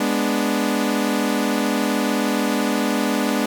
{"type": "chord", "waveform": "sawtooth", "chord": "G# diminished", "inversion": "none", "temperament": "equal", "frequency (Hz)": [207.7, 246.9, 293.7], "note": ["G#3", "B3", "D4"], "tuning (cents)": [0, 0, 0], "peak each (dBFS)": -19, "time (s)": [0, 3.46], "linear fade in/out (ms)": 5, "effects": []}